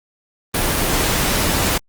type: noise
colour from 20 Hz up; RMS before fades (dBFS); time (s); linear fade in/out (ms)
pink; -18; 0.54-1.78; 5
effects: Opus 24 kbps